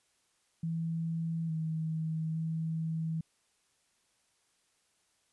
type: tone with pitch steps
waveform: sine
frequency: 164.3 / 159.5 / 161.4 Hz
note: E3 / D#3 / E3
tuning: -5 / +43 / -36 cents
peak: -31 dBFS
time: 0.63-3.21 s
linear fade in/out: 5 ms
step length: 860 ms
effects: white hiss -73 dBFS RMS until 5.32 s + resampled to 24000 Hz